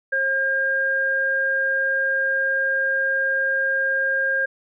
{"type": "tone pair together", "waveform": "sine", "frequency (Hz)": [537, 1609.2], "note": ["C5", "G6"], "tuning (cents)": [45, 45], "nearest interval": "octave + perfect fifth", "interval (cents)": 1900, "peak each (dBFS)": [-27, -19], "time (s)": [0.12, 4.46], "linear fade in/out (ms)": 10, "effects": []}